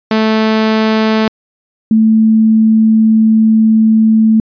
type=tone pair in turn; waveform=sawtooth / sine; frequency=219 / 220.4 Hz; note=A3 / A3; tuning=-8 / +3 cents; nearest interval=unison; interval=11 cents; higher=second; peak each=-5 dBFS; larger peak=neither; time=0.11-1.28 / 1.91-4.4 s; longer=second; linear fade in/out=2 ms; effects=resampled to 11025 Hz